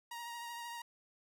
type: tone with vibrato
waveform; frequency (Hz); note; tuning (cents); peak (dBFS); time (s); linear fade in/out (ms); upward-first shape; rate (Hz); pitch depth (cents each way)
sawtooth; 942; A#5; +18; -39; 0.11-0.82; 5; triangle; 13; 27
effects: none